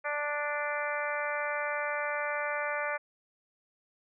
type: harmonic tone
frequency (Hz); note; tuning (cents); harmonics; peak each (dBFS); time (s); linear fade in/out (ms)
293.7; D4; 0; 2 / 3 / 4 / 5 / 6 / 7 / 8; -35 / -39 / -38 / -37 / -38 / -39 / -41; 0.04-2.98; 20
effects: none